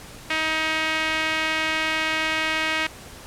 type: tone with band-pass filter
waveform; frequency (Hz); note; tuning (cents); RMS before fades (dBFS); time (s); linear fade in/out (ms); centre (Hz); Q
sawtooth; 316.1; D#4; +27; -24; 0.3-2.87; 5; 2300; 1.9
effects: pink hiss -42 dBFS RMS until 3.26 s + low-pass 12000 Hz 12 dB/octave